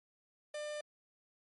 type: tone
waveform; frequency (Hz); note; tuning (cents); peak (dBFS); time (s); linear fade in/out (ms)
45% pulse; 598; D5; +31; -39; 0.54-0.81; 5
effects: MP3 48 kbps